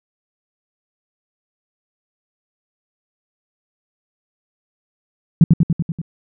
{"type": "tone with echo", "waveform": "sine", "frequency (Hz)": 164.81, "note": "E3", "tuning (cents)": 0, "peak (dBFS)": -3, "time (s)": [5.41, 5.44], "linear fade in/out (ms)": 2, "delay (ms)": 96, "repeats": 6, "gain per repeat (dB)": -3, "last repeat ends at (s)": 6.016, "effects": []}